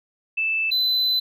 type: tone pair in turn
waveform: sine / triangle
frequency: 2637 / 4022 Hz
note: E7 / B7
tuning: 0 / +31 cents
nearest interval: perfect fifth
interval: 731 cents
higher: second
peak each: -20 / -17 dBFS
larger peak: second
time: 0.37-0.71 / 0.71-1.2 s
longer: second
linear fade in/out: 10 ms
effects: none